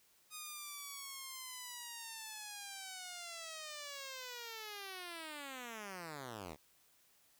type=linear sweep; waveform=5% pulse; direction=down; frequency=1244.5 to 69.3 Hz; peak=-34 dBFS; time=0.3-6.57 s; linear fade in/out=50 ms; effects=white hiss -70 dBFS RMS until 7.39 s